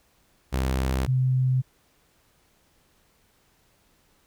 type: tone pair in turn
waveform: sawtooth / sine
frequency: 65.3 / 129.03 Hz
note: C2 / C3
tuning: -3 / -24 cents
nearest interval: octave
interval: 1179 cents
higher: second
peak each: -19 dBFS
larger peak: neither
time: 0.52-1.07 / 1.07-1.62 s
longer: neither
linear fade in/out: 20 ms
effects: pink hiss -64 dBFS RMS until 4.26 s